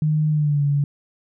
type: tone with pitch glide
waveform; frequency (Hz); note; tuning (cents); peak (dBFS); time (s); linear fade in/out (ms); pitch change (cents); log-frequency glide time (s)
sine; 153.4 to 143.13; D#3 to D3; -24 to -44; -16; 0.02-0.84; 2; -120; 0.3-0.63
effects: none